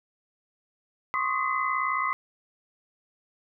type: tone cluster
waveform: sine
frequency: 1052 / 1111 / 1246 / 2034 Hz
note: C6 / C#6 / D#6 / C7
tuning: +9 / +4 / +2 / -50 cents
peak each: -30 dBFS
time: 1.14-2.13 s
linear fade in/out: 0 ms
effects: none